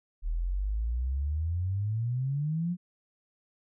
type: exponential sweep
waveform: sine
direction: up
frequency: 38.26 to 182 Hz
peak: -27 dBFS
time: 0.22-2.77 s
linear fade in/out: 50 ms
effects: none